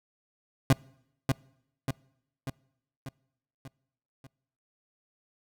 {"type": "tone with echo", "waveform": "30% pulse", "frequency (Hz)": 133.3, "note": "C3", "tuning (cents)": 33, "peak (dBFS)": -14, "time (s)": [0.7, 0.73], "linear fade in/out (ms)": 2, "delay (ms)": 590, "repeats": 6, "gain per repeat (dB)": -5, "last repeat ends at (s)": 4.27, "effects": ["noise-tail reverb RT60 0.8 s tail -25 dB re dry"]}